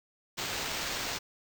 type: noise with sample-and-hold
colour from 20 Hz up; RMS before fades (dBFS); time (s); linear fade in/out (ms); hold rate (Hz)
blue; -35; 0.37-1.19; 20; 11025
effects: none